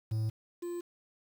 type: tone pair in turn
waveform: triangle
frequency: 110 / 348.1 Hz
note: A2 / F4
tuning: 0 / -6 cents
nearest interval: octave + minor sixth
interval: 1994 cents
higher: second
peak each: -27 / -33 dBFS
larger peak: first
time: 0.11-0.3 / 0.62-0.81 s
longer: neither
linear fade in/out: 10 ms
effects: 9-bit